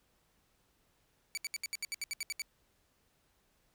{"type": "tone bursts", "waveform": "15% pulse", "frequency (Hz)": 2288, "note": "D7", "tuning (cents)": -46, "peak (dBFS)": -28, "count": 12, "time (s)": [1.35, 2.419], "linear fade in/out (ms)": 0, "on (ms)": 24, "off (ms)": 71, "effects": ["pink hiss -73 dBFS RMS until 3.74 s"]}